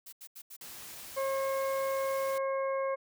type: noise bursts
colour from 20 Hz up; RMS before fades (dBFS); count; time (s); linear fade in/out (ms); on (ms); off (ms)
blue; -47; 4; 0.06-0.567; 10; 66; 81
type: noise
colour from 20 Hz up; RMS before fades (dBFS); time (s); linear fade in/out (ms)
white; -46; 0.61-2.38; 2
type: harmonic tone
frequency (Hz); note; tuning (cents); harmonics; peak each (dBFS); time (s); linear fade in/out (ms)
540; C#5; -45; 1 / 2 / 3 / 4; -30 / -36 / -47 / -45; 1.16-2.96; 20
effects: none